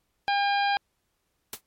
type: harmonic tone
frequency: 805 Hz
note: G5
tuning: 46 cents sharp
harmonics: 1 / 2 / 3 / 4 / 5 / 6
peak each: -23 / -29 / -33 / -35 / -37 / -39 dBFS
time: 0.28-0.77 s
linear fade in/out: 0 ms
type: noise with exponential decay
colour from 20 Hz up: white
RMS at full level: -30 dBFS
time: 1.53-1.61 s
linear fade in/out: 2 ms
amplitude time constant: 17 ms
effects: pink hiss -75 dBFS RMS until 1.66 s + MP3 64 kbps